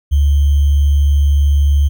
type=tone with sample-and-hold; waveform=sine; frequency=71.6 Hz; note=D2; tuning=43 cents flat; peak=-8 dBFS; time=0.11-1.89 s; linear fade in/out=20 ms; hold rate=3150 Hz; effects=none